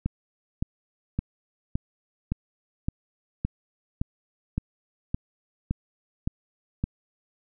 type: click train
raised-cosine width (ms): 5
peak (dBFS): -13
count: 13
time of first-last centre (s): 0.06-6.84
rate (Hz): 1.77
effects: none